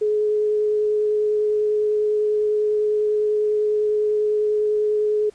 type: tone with vibrato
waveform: sine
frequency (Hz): 423.2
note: G#4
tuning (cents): +33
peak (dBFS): -17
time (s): 0.01-5.3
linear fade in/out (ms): 10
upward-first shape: sine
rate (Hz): 10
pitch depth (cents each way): 9
effects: pink hiss -55 dBFS RMS until 5.34 s + resampled to 22050 Hz